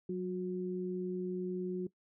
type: tone pair together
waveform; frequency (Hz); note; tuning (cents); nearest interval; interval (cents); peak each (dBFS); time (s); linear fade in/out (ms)
sine; 184.51 / 363.2; F#3 / F#4; -5 / -32; octave; 1173; -37 / -36; 0.09-1.87; 5
effects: noise-tail reverb RT60 0.1 s tail -19 dB re dry